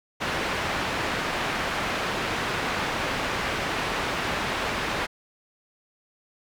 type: low-pass noise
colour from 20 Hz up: white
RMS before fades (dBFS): -28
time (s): 0.2-5.07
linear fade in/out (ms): 20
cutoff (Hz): 2100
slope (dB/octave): 12
effects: none